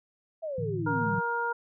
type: exponential sweep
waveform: sine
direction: down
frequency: 670 to 170 Hz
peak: -31 dBFS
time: 0.42-1.21 s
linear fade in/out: 20 ms
type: chord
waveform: sine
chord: A suspended fourth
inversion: none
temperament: equal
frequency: 110 / 146.83 / 164.81 Hz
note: A2 / D3 / E3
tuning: 0 / 0 / 0 cents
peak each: -34 / -36 / -35 dBFS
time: 0.58-1.19 s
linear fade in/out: 5 ms
type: harmonic tone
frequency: 470.8 Hz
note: A#4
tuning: 17 cents sharp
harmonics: 1 / 2 / 3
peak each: -34 / -30 / -31 dBFS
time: 0.86-1.53 s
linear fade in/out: 10 ms
effects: none